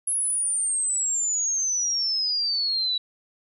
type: exponential sweep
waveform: sine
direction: down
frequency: 10750 to 3900 Hz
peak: -22 dBFS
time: 0.07-2.98 s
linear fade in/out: 5 ms
effects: none